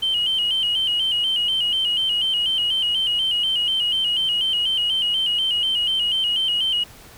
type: tone with vibrato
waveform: sine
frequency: 3000 Hz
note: F#7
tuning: 23 cents sharp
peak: -17 dBFS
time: 0.02-6.84 s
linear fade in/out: 10 ms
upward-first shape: square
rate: 4.1 Hz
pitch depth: 61 cents each way
effects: tanh soft clip ceiling -14 dBFS + pink hiss -45 dBFS RMS until 7.17 s